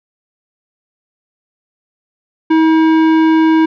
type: tone with tanh clipping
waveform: sine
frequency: 320 Hz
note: D#4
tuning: 49 cents sharp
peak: -9 dBFS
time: 2.5-3.66 s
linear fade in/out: 10 ms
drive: 15 dB
effects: none